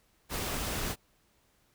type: noise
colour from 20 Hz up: pink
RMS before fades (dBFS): -34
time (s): 0.29-0.96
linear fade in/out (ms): 50
effects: pink hiss -69 dBFS RMS until 1.74 s